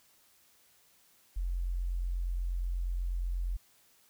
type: tone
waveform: sine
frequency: 44.16 Hz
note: F1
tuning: 20 cents sharp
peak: -30 dBFS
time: 1.36-3.57 s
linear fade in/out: 10 ms
effects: white hiss -65 dBFS RMS until 4.09 s